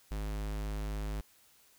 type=tone; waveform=square; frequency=51.91 Hz; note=G#1; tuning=in tune; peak=-35 dBFS; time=0.11-1.21 s; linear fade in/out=5 ms; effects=white hiss -64 dBFS RMS until 1.78 s